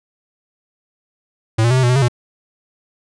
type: tone with pitch steps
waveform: square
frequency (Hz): 111.4 / 118.2 / 128.6 / 130.3 / 121.8 / 126.2 / 137.6 / 121.5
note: A2 / A#2 / C3 / C3 / B2 / B2 / C#3 / B2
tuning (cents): +22 / +24 / -30 / -7 / -24 / +38 / -12 / -28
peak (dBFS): -12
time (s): 1.58-2.084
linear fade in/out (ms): 10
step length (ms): 63
effects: resampled to 22050 Hz